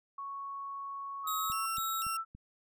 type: tone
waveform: sine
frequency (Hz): 1108.7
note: C#6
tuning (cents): 0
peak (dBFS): -38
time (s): 0.18-1.66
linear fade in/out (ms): 5
type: tone with pitch glide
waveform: sine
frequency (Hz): 1270 to 1328.5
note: D#6 to E6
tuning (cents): +35 to +13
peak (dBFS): -33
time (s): 1.23-2.25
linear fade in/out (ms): 50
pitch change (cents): +78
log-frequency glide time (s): 1.34-1.68
type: tone with vibrato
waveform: 10% pulse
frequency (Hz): 3233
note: G#7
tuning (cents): -47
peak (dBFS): -30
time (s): 1.27-2.17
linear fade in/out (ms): 5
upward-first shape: square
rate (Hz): 2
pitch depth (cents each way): 280
type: click train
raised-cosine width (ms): 5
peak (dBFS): -37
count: 4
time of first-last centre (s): 1.5-2.35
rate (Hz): 3.53
effects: none